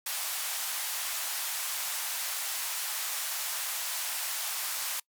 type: band-pass noise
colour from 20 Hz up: white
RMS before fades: -34 dBFS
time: 0.06-5 s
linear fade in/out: 5 ms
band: 700 to 16000 Hz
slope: 24 dB/octave
effects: noise-tail reverb RT60 0.1 s tail -24 dB re dry